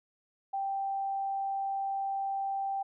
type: tone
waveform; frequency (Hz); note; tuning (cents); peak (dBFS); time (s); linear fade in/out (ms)
sine; 784; G5; 0; -30; 0.53-2.83; 10
effects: none